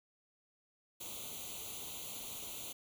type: noise with comb filter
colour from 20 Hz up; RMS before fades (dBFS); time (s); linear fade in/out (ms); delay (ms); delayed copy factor
white; -45; 1-2.73; 10; 0.29; +0.9
effects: none